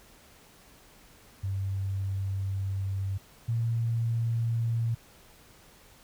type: tone pair in turn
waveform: sine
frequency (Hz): 97.1 / 115.47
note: G2 / A#2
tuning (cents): -16 / -16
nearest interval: minor third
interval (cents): 300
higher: second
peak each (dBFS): -28 / -25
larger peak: second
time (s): 1.43-3.18 / 3.48-4.95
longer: first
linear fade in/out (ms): 10
effects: pink hiss -56 dBFS RMS until 6.03 s